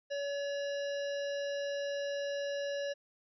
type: harmonic tone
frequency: 567 Hz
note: C#5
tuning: 39 cents sharp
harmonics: 1 / 3 / 5 / 7 / 9 / 10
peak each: -34 / -44 / -48 / -51 / -53 / -54 dBFS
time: 0.1-2.94 s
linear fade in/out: 20 ms
effects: none